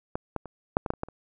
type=clicks; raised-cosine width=1 ms; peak=-15 / -15 / -26 / -6 / -16 / -10 / -29 / -15 / -30 dBFS; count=9; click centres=0.155 / 0.363 / 0.457 / 0.769 / 0.862 / 0.904 / 0.937 / 1.034 / 1.086 s; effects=none